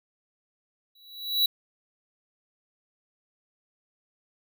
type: tone with exponential growth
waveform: square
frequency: 3926 Hz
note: B7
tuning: 11 cents flat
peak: -18 dBFS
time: 0.95-1.46 s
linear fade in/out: 5 ms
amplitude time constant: 110 ms
effects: none